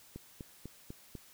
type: click train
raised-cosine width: 3 ms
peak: -30 dBFS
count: 5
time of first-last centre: 0.16-1.153 s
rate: 4.03 Hz
effects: white hiss -59 dBFS RMS until 1.33 s